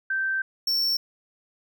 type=tone pair in turn; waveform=sine / square; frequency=1558 / 5438 Hz; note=G6 / F8; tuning=-11 / -47 cents; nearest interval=octave + minor seventh; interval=2164 cents; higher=second; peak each=-23 / -22 dBFS; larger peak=second; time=0.1-0.42 / 0.67-0.97 s; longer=first; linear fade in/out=5 ms; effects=none